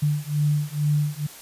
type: beating tone pair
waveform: sine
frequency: 147.1 / 149.3 Hz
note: D3 / D3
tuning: +3 / +29 cents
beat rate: 2.2 Hz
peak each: -23 dBFS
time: 0.02-1.27 s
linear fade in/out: 10 ms
effects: white hiss -43 dBFS RMS until 1.41 s + resampled to 32000 Hz